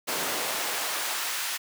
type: noise with high-pass filter sweep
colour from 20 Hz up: pink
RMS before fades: -30 dBFS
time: 0.07-1.58 s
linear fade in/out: 20 ms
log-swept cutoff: 330 to 1500 Hz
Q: 0.71
effects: none